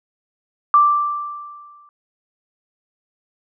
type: tone with exponential decay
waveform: sine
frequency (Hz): 1174.7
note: D6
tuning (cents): 0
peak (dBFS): -7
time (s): 0.74-1.89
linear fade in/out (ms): 1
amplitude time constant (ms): 250
effects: none